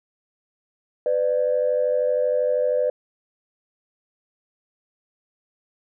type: tone pair together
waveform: sine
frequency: 502.2 / 595 Hz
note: B4 / D5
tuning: +29 / +22 cents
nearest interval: minor third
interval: 293 cents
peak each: -20 / -21 dBFS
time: 1.06-2.9 s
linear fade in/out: 2 ms
effects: tanh soft clip ceiling -11 dBFS